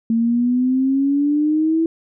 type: exponential sweep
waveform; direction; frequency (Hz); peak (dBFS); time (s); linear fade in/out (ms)
sine; up; 225.7 to 329.6; -14; 0.1-1.86; 2
effects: none